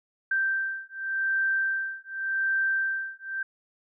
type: beating tone pair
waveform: sine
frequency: 1566 / 1566.87 Hz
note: G6 / G6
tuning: -2 / -1 cents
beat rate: 0.87 Hz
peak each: -28 dBFS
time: 0.31-3.43 s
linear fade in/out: 5 ms
effects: none